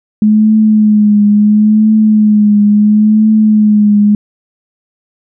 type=tone with vibrato; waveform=sine; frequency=211.8 Hz; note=G#3; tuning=34 cents sharp; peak=-4 dBFS; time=0.22-4.15 s; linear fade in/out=2 ms; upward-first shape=triangle; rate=0.73 Hz; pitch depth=48 cents each way; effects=none